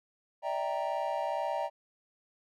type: chord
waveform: triangle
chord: E half-diminished seventh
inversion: third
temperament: equal with one note detuned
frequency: 587.3 / 649.4 / 784 / 932.3 Hz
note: D5 / E5 / G5 / Bb5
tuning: 0 / -26 / 0 / 0 cents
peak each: -34 dBFS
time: 0.42-1.7 s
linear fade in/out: 50 ms
effects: none